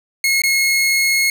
sawtooth tone with dropouts, 2167 Hz, C#7, 40 cents flat, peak -10 dBFS, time 0.24-1.3 s, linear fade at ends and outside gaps 2 ms, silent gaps 0.419-0.436 s, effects none

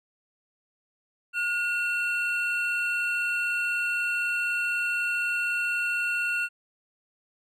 triangle tone pair together, 1437.7 / 2714 Hz, F6 / E7, +50 / +50 cents, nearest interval major seventh, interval 1100 cents, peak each -26 dBFS, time 1.33-6.49 s, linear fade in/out 50 ms, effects none

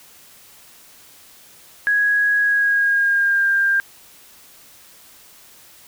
sine tone with pitch glide, 1661.2 to 1595.4 Hz, G#6 to G6, 0 to +30 cents, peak -14 dBFS, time 1.87-3.8 s, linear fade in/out 0 ms, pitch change -70 cents, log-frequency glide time 2.4-3.49 s, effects white hiss -47 dBFS RMS until 5.87 s

